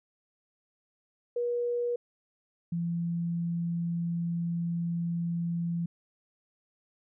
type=tone pair in turn; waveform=sine; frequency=480.9 / 170.02 Hz; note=B4 / F3; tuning=-46 / -46 cents; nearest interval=octave + tritone; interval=1800 cents; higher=first; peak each=-27 / -28 dBFS; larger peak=first; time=1.36-1.96 / 2.72-5.86 s; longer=second; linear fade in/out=5 ms; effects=none